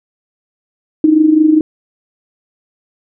sine tone with amplitude modulation, 311.1 Hz, D#4, in tune, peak -3 dBFS, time 1.04-1.61 s, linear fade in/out 2 ms, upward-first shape sine, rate 24.7 Hz, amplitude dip 65%, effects none

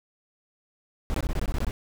brown noise bursts, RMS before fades -26 dBFS, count 10, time 1.1-1.71 s, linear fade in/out 0 ms, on 43 ms, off 20 ms, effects none

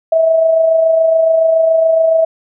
sine tone with amplitude modulation, 650 Hz, E5, 24 cents flat, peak -6 dBFS, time 0.12-2.25 s, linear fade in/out 5 ms, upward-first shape sine, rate 27.1 Hz, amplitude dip 40%, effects none

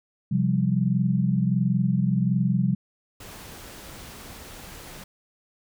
sine chord, C suspended fourth, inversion none, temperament equal, 130.81 / 174.61 / 196 Hz, C3 / F3 / G3, 0 / 0 / 0 cents, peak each -24 dBFS, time 0.31-2.75 s, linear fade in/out 10 ms
pink noise, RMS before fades -42 dBFS, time 3.2-5.04 s, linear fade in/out 5 ms
effects none

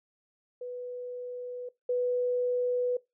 sine tone pair in turn, 493.9 / 493.9 Hz, B4 / B4, 0 / 0 cents, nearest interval unison, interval 0 cents, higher neither, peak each -35 / -25 dBFS, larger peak second, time 0.61-1.69 / 1.89-2.97 s, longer neither, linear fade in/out 5 ms, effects noise-tail reverb RT60 0.2 s tail -21 dB re dry

